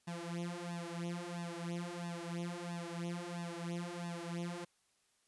sawtooth tone with flanger, 172.2 Hz, F3, 24 cents flat, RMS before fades -42 dBFS, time 0.07-4.65 s, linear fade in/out 10 ms, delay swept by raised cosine 1.1 to 5.5 ms, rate 1.5 Hz, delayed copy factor +1, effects white hiss -75 dBFS RMS until 5.27 s + resampled to 24000 Hz

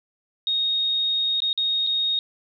sine tone with dropouts, 3729 Hz, A#7, in tune, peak -20 dBFS, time 0.47-2.19 s, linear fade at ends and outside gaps 1 ms, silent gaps 1.403-1.42 / 1.53-1.576 / 1.866-1.871 s, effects none

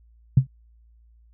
sine tone with exponential decay, 131.7 Hz, C3, 12 cents sharp, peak -7 dBFS, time 0.37-0.47 s, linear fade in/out 5 ms, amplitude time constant 21 ms, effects added 57 Hz sine -52 dBFS peak until 1.33 s

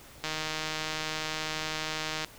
click train, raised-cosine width 0.2 ms, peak -15 dBFS, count 314, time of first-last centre 0.24-2.246 s, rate 156 Hz, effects pink hiss -51 dBFS RMS until 2.38 s

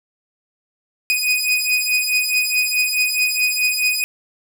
sawtooth beating tone pair, 2489 / 2493.7 Hz, D#7 / D#7, 0 / +3 cents, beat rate 4.7 Hz, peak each -16 dBFS, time 1.1-4.04 s, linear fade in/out 0 ms, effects none

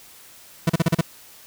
40% pulse tone bursts, 164.81 Hz, E3, in tune, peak -14 dBFS, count 6, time 0.67-1.011 s, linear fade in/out 5 ms, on 26 ms, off 37 ms, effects white hiss -47 dBFS RMS until 1.46 s

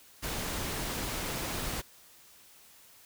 pink noise, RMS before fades -35 dBFS, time 0.22-1.82 s, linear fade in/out 20 ms, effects white hiss -57 dBFS RMS until 3.05 s

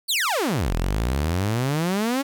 sawtooth exponential two-way sweep, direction down then up, 4699 to 38.89 to 284.9 Hz, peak -17 dBFS, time 0.08-2.23 s, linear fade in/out 20 ms, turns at 0.73 s, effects 9-bit

